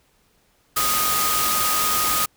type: tone in noise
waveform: sine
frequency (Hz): 1244.5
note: D#6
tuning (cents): 0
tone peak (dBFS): -23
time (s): 0.76-2.26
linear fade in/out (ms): 10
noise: white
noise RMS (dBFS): -22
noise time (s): 0.76-2.26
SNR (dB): -4
effects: pink hiss -62 dBFS RMS until 2.36 s